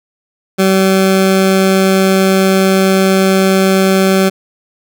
20% pulse tone, 191.1 Hz, G3, 44 cents flat, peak -3 dBFS, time 0.58-4.3 s, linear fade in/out 20 ms, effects none

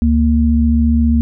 sine tone pair together, 72.4 / 232 Hz, D2 / A#3, -24 / -8 cents, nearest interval octave + minor sixth, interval 2016 cents, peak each -12 dBFS, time 0.02-1.21 s, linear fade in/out 0 ms, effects none

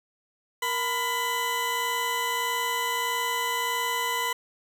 20% pulse tone pair together, 469.2 / 1000 Hz, A#4 / B5, +11 / +21 cents, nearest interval octave + minor second, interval 1310 cents, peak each -29 / -21 dBFS, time 0.62-4.33 s, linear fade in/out 5 ms, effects none

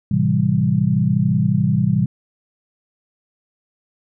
sine chord, A minor seventh, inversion none, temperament equal, 110 / 130.81 / 164.81 / 196 Hz, A2 / C3 / E3 / G3, 0 / 0 / 0 / 0 cents, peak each -22 / -19 / -19 / -19 dBFS, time 0.11-2.06 s, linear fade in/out 5 ms, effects none

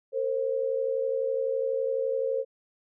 sine tone pair together, 457.7 / 529.6 Hz, A#4 / C5, -32 / +21 cents, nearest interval minor third, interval 253 cents, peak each -29 / -27 dBFS, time 0.12-2.45 s, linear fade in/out 50 ms, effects none

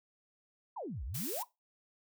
sine exponential two-way sweep, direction down then up, 1068 to 52 to 1068 Hz, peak -38 dBFS, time 0.76-1.44 s, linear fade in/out 10 ms, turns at 1.04 s
blue noise, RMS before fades -40 dBFS, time 1.14-1.43 s, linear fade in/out 10 ms
effects noise-tail reverb RT60 0.2 s tail -18 dB re dry

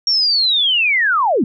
sine linear sweep, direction down, 5600 to 184.5 Hz, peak -12 dBFS, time 0.07-1.44 s, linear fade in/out 2 ms, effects none

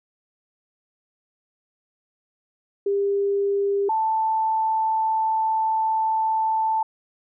sine tone pair in turn, 400 / 882.5 Hz, G4 / A5, +35 / +5 cents, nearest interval octave + major second, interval 1370 cents, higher second, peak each -19 dBFS, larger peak neither, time 2.86-3.89 / 3.89-6.83 s, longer second, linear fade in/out 5 ms, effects none

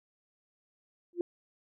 sine tone with exponential growth, 349.2 Hz, F4, in tune, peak -23 dBFS, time 1.13-1.21 s, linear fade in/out 1 ms, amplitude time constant 16 ms, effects none

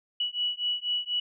sine beating tone pair, 2938 / 2942.1 Hz, F#7 / F#7, -13 / -10 cents, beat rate 4.1 Hz, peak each -30 dBFS, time 0.2-1.2 s, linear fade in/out 5 ms, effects none

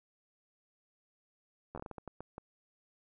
slowing click train, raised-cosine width 1 ms, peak -29 dBFS, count 11, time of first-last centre 1.75-2.381 s, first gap 11 ms, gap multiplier 1.36, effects none

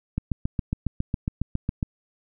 click train, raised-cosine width 5 ms, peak -12 dBFS, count 13, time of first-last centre 0.18-1.828 s, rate 7.28 Hz, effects none

